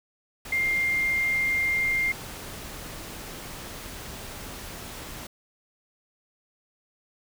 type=tone in noise; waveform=sine; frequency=2109 Hz; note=C7; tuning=13 cents sharp; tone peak=-22 dBFS; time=0.52-2.12 s; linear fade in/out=5 ms; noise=pink; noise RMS=-39 dBFS; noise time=0.45-5.27 s; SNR=+14 dB; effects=none